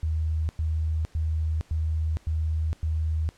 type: tone bursts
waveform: sine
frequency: 79 Hz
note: D#2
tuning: 27 cents sharp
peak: -23 dBFS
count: 6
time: 0.03-3.29 s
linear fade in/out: 0 ms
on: 460 ms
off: 100 ms
effects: pink hiss -58 dBFS RMS until 3.37 s + low-pass 9000 Hz 12 dB/octave